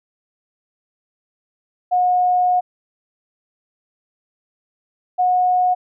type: tone pair in turn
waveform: sine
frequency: 724 / 728 Hz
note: F#5 / F#5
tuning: -38 / -28 cents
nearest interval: unison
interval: 10 cents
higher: second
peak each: -13 dBFS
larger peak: neither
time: 1.91-2.61 / 5.18-5.75 s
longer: first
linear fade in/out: 20 ms
effects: none